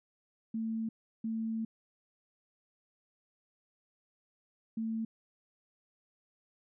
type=tone bursts at uneven times; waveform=sine; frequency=223.7 Hz; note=A3; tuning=29 cents sharp; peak=-32 dBFS; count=3; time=0.54-0.89 / 1.24-1.65 / 4.77-5.05 s; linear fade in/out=5 ms; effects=none